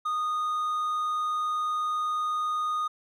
triangle tone, 1234 Hz, D#6, 15 cents flat, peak -24 dBFS, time 0.05-2.88 s, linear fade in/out 10 ms, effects none

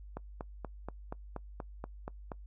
click train, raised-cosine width 1 ms, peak -25 dBFS, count 10, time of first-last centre 0.17-2.318 s, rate 4.19 Hz, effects noise-tail reverb RT60 0.1 s tail -23 dB re dry + added 50 Hz sine -46 dBFS peak until 2.46 s

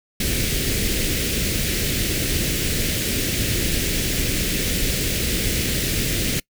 pink band-stop noise, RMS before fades -22 dBFS, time 0.2-6.4 s, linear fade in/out 5 ms, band 480 to 1900 Hz, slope 24 dB/octave, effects noise-tail reverb RT60 0.1 s tail -24 dB re dry

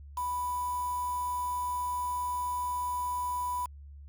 sine tone with quantisation, 987.8 Hz, B5, in tune, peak -30 dBFS, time 0.17-3.66 s, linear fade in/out 5 ms, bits 7, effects added 71 Hz sine -45 dBFS peak until 4.08 s

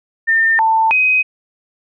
sine tone with pitch steps, 1807 / 890 / 2517 Hz, A6 / A5 / D#7, +46 / +20 / +19 cents, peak -10 dBFS, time 0.27-1.23 s, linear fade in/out 20 ms, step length 320 ms, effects none

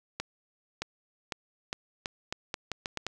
accelerating click train, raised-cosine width 0.2 ms, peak -15 dBFS, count 11, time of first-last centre 0.2-3.066 s, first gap 620 ms, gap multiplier 0.81, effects none

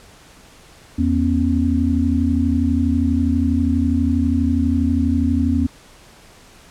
sine tone cluster, 81.8 / 240.2 / 272.5 Hz, E2 / B3 / C#4, -13 / -48 / -29 cents, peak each -19 dBFS, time 0.98-5.67 s, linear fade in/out 10 ms, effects pink hiss -46 dBFS RMS until 6.7 s + low-pass 10000 Hz 12 dB/octave

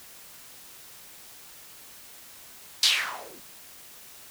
violet noise with low-pass filter sweep, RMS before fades -27 dBFS, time 2.83-3.4 s, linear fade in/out 2 ms, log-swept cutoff 4600 to 250 Hz, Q 3.2, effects white hiss -48 dBFS RMS until 4.3 s

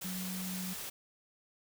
sine tone in noise, 185 Hz, F#3, in tune, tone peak -38 dBFS, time 0.04-0.74 s, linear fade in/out 10 ms, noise white, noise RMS -42 dBFS, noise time 0.01-0.9 s, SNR +1 dB, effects none

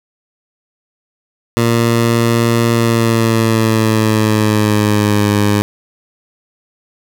15% pulse tone with pitch glide, 116.54 to 103.23 Hz, A#2 to G#2, 0 to -10 cents, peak -4 dBFS, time 1.57-5.62 s, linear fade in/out 0 ms, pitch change -210 cents, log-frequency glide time 2.7-5.3 s, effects none

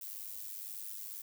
violet noise with amplitude modulation, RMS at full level -41 dBFS, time 0.01-1.22 s, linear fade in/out 5 ms, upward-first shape sine, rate 102 Hz, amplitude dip 70%, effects none

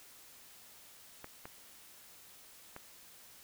clicks, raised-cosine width 0.5 ms, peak -30 dBFS, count 3, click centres 1.244 / 1.455 / 2.764 s, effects white hiss -57 dBFS RMS until 3.43 s

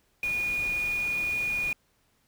sine tone in noise, 2447 Hz, D#7, 29 cents flat, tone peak -26 dBFS, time 0.23-1.73 s, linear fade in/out 2 ms, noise pink, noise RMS -42 dBFS, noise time 0.23-1.73 s, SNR +13 dB, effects pink hiss -69 dBFS RMS until 2.27 s

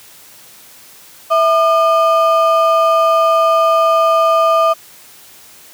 triangle ring-modulated tone, 932.3 Hz, A#5, in tune, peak -4 dBFS, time 1.3-4.74 s, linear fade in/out 20 ms, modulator 277 Hz, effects white hiss -41 dBFS RMS until 5.73 s + high-pass 80 Hz 12 dB/octave

